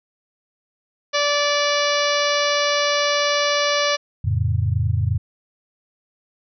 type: harmonic tone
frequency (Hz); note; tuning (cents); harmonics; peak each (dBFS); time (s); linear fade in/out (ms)
581; D5; -19; 1 / 2 / 3 / 4 / 5 / 6 / 7 / 8 / 9 / 10; -21 / -24 / -26 / -27 / -28 / -29 / -29 / -30 / -31 / -31; 1.13-3.97; 20
type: chord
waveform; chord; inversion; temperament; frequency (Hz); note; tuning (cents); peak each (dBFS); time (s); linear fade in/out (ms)
sine; F augmented; none; equal; 87.31 / 110 / 138.59; F2 / A2 / C#3; 0 / 0 / 0; -21 / -20 / -25; 4.24-5.18; 10
effects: none